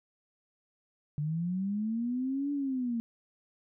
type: linear two-way sweep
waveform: sine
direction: up then down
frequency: 144.5 to 289 to 227.4 Hz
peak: -29 dBFS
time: 1.18-3 s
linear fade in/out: 0 ms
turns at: 2.52 s
effects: none